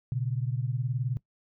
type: beating tone pair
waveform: sine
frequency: 120 / 139 Hz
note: B2 / C#3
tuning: -49 / +5 cents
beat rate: 19 Hz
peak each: -29 / -31 dBFS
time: 0.12-1.17 s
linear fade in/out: 0 ms
effects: noise-tail reverb RT60 0.1 s tail -21 dB re dry